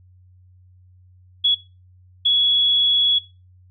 sine tone bursts at uneven times, 3368 Hz, G#7, 24 cents sharp, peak -13 dBFS, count 2, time 1.44-1.55 / 2.25-3.19 s, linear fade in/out 10 ms, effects noise-tail reverb RT60 0.3 s tail -21 dB re dry + added 91 Hz sine -48 dBFS peak until 3.7 s

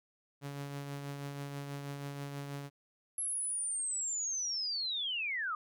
sawtooth tone with tremolo, 141.4 Hz, C#3, 35 cents sharp, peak -34 dBFS, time 0.41-2.7 s, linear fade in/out 50 ms, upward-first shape triangle, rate 6.2 Hz, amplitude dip 40%
sine linear sweep, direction down, 11175 to 1187 Hz, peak -33 dBFS, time 3.18-5.55 s, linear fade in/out 2 ms
effects none

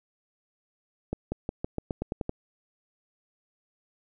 accelerating click train, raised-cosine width 2 ms, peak -16 dBFS, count 10, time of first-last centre 1.13-2.294 s, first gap 190 ms, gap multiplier 0.9, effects none

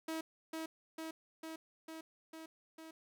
sawtooth tone with echo, 321.2 Hz, E4, 45 cents flat, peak -34 dBFS, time 0.08-0.21 s, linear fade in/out 5 ms, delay 450 ms, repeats 6, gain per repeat -2 dB, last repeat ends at 2.91 s, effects none

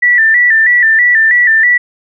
sine tone with vibrato, 1864.7 Hz, A#6, in tune, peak -5 dBFS, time 0.02-1.78 s, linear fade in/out 10 ms, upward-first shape square, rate 3.1 Hz, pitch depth 78 cents each way, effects none

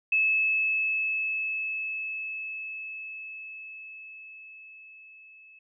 sine tone with level ramp, 2600 Hz, E7, 24 cents flat, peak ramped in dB -20 to -50 dBFS, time 0.12-5.59 s, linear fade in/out 5 ms, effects none

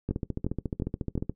two click trains, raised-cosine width 3 ms, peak -15 / -17 dBFS, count 4 / 18, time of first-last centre 0.11-1.178 / 0.09-1.296 s, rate 2.81 / 14.1 Hz, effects noise-tail reverb RT60 0.1 s tail -18 dB re dry

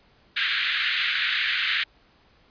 pink band-pass noise, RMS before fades -25 dBFS, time 0.36-1.84 s, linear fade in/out 10 ms, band 1500 to 4000 Hz, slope 48 dB/octave, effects pink hiss -59 dBFS RMS until 2.5 s + resampled to 11025 Hz

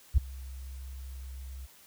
sine tone with ADSR envelope, 65.41 Hz, C2, in tune, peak -15 dBFS, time 0.14-1.67 s, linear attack 34 ms, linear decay 9 ms, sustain -24 dB, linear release 24 ms, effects white hiss -57 dBFS RMS until 1.86 s

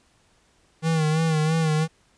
square tone with vibrato, 158.4 Hz, D#3, 31 cents sharp, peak -20 dBFS, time 0.82-1.88 s, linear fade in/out 50 ms, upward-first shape sine, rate 3 Hz, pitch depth 55 cents each way, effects pink hiss -62 dBFS RMS until 2.17 s + resampled to 22050 Hz

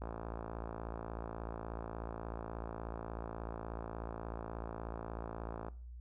click train, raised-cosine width 1 ms, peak -28 dBFS, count 321, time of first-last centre 0.02-5.684 s, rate 56.5 Hz, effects noise-tail reverb RT60 0.4 s tail -19 dB re dry + added 60 Hz sine -46 dBFS peak until 6 s

